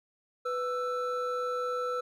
triangle tone pair together, 496.5 / 1327 Hz, B4 / E6, +9 / +11 cents, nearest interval octave + perfect fourth, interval 1702 cents, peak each -30 / -31 dBFS, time 0.45-2.01 s, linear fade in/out 10 ms, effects none

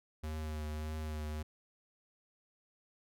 square tone with vibrato, 77 Hz, D#2, 17 cents flat, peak -38 dBFS, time 0.23-1.43 s, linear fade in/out 10 ms, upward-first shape triangle, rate 1.7 Hz, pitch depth 28 cents each way, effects none

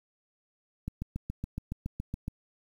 click train, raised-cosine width 5 ms, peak -21 dBFS, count 11, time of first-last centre 0.88-2.281 s, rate 7.14 Hz, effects 9-bit

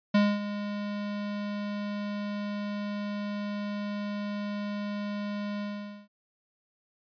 square tone with ADSR envelope, 205.5 Hz, G#3, 18 cents flat, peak -19 dBFS, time 0.14-6.08 s, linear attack 9 ms, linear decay 240 ms, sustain -13 dB, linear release 470 ms, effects resampled to 11025 Hz

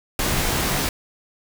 pink noise with comb filter, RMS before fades -22 dBFS, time 0.19-0.89 s, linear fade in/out 2 ms, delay 18 ms, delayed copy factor -0.5, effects none

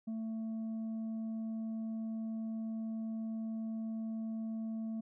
triangle tone with tanh clipping, 222.7 Hz, A3, 21 cents sharp, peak -37 dBFS, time 0.07-5.01 s, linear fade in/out 10 ms, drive 8 dB, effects none

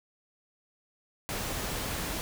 pink noise, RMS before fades -34 dBFS, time 1.29-2.21 s, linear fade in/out 0 ms, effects none

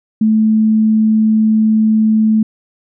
sine tone, 218.1 Hz, A3, 15 cents flat, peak -8 dBFS, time 0.21-2.43 s, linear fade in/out 5 ms, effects none

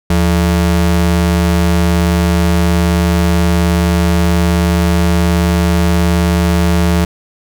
square ring-modulated tone, 127.3 Hz, C3, 47 cents flat, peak -7 dBFS, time 0.1-7.05 s, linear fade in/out 5 ms, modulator 49.4 Hz, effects none

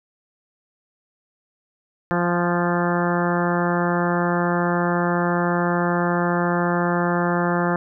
harmonic tone with a mistuned harmonic, 174.61 Hz, F3, in tune, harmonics 1 / 2 / 3 / 4 / 5 / 6 / 7 / 8 / 9 / 10, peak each -22 / -25 / -27 / -28 / -29 / -30 / -30 / -31 / -32 / -32 dBFS, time 2.11-7.76 s, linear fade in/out 0 ms, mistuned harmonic 5, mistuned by -19 cents, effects none

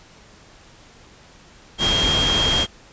sine tone in noise, 3230 Hz, G#7, 49 cents flat, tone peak -18 dBFS, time 1.78-2.67 s, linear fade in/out 50 ms, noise pink, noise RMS -22 dBFS, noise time 1.78-2.67 s, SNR +1 dB, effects pink hiss -48 dBFS RMS until 2.92 s + resampled to 16000 Hz

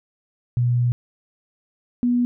sine tone pair in turn, 121.7 / 243.4 Hz, B2 / B3, -25 / -25 cents, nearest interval octave, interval 1200 cents, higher second, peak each -16 dBFS, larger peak neither, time 0.57-0.92 / 2.03-2.25 s, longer first, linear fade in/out 0 ms, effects none

